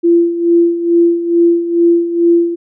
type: tone with tremolo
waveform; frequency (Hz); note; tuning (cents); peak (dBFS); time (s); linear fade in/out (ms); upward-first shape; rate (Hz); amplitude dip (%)
sine; 341; F4; -41; -5; 0.03-2.56; 20; sine; 2.3; 70
effects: none

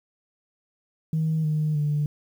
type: tone with pitch steps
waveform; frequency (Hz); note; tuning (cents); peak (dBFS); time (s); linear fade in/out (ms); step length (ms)
sine; 158.6 / 153.29 / 148.15; D#3 / D#3 / D3; +33 / -25 / +15; -20; 1.13-2.06; 2; 310
effects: tanh soft clip ceiling -17 dBFS + 9-bit

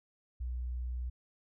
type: tone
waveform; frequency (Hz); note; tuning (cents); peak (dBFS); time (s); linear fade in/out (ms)
sine; 61.5; B1; -7; -34; 0.4-1.1; 10
effects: none

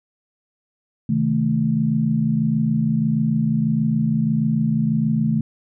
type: chord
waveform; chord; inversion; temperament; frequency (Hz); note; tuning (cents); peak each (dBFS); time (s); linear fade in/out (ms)
sine; A diminished; first; just; 132 / 158.4 / 220; C3 / Eb3 / A3; +16 / +31 / 0; -24 / -21 / -19; 1.09-5.41; 5
effects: none

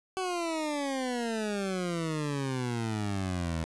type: exponential sweep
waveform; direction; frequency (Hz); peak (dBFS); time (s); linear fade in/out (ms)
20% pulse; down; 379.8 to 79.1; -25; 0.17-3.64; 0
effects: resampled to 24000 Hz + 9-bit

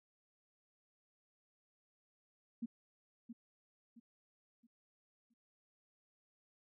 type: tone with echo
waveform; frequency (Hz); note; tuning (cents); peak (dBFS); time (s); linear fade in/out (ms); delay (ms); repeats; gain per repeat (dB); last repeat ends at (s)
sine; 233.1; A#3; 0; -37; 2.62-2.66; 10; 670; 4; -9; 5.34
effects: none

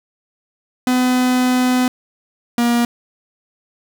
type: tone pair in turn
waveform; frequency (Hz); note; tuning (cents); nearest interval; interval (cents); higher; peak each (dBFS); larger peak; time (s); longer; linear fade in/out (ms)
45% pulse; 252 / 237.9; B3 / A#3; +35 / +35; minor second; 100; first; -13; neither; 0.87-1.88 / 2.58-2.85; first; 2
effects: none

